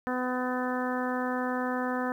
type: harmonic tone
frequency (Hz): 251.9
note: B3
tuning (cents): +34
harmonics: 1 / 2 / 3 / 4 / 5 / 6 / 7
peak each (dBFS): -31 / -34 / -36 / -37 / -38 / -39 / -39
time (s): 0.07-2.12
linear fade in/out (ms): 0
effects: 10-bit